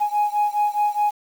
sine beating tone pair, 830.6 / 835.4 Hz, G#5 / G#5, 0 / +10 cents, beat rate 4.8 Hz, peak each -19 / -20 dBFS, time 0-1.11 s, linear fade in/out 20 ms, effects tanh soft clip ceiling -14 dBFS + 7-bit

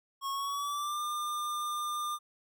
square tone with pitch glide, 1095 to 1201 Hz, C#6 to D6, -22 to +38 cents, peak -33 dBFS, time 0.21-2.19 s, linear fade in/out 50 ms, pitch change +160 cents, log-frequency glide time 0.31-1.01 s, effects none

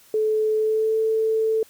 sine tone with pitch glide, 433.1 to 441.9 Hz, A4 to A4, -27 to +7 cents, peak -18 dBFS, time 0.14-1.63 s, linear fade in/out 2 ms, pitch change +34 cents, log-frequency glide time 0.56-0.98 s, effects white hiss -53 dBFS RMS until 1.69 s

